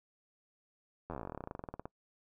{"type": "slowing click train", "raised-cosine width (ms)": 1, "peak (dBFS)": -27, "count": 27, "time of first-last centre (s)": [1.1, 1.855], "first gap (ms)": 11, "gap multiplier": 1.07, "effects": ["noise-tail reverb RT60 0.1 s tail -23 dB re dry"]}